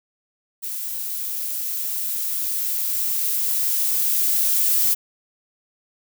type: noise with level ramp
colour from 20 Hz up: violet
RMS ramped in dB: -29 to -18 dBFS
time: 0.62-4.95 s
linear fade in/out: 20 ms
effects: none